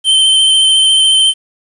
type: tone with vibrato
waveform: square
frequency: 3102 Hz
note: G7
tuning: 19 cents flat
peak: -7 dBFS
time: 0.04-1.34 s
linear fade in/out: 50 ms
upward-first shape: square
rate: 14 Hz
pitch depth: 16 cents each way
effects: resampled to 24000 Hz + 7-bit